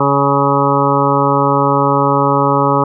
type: harmonic tone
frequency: 140 Hz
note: C#3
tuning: 18 cents sharp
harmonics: 1 / 2 / 3 / 4 / 6 / 7 / 8 / 9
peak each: -18 / -18 / -18 / -18 / -18 / -18 / -18 / -18 dBFS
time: 0-2.84 s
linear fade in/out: 5 ms
effects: none